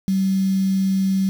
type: tone with quantisation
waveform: sine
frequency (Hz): 191.8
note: G3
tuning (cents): -37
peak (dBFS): -16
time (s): 0.08-1.29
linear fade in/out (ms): 0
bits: 6
effects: none